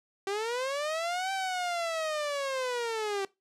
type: linear two-way sweep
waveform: sawtooth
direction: up then down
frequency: 385.1 to 779 to 385.1 Hz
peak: -26 dBFS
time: 0.27-3.25 s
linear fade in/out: 2 ms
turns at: 1.32 s
effects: noise-tail reverb RT60 0.2 s tail -20 dB re dry + low-pass 8000 Hz 12 dB/octave